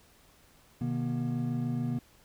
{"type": "tone cluster", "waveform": "triangle", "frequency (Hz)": [126.8, 153.7, 239.6], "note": ["B2", "D#3", "A#3"], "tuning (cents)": [46, -21, 48], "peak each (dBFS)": [-31, -34, -30], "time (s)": [0.81, 1.99], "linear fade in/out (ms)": 5, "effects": ["pink hiss -61 dBFS RMS until 2.24 s"]}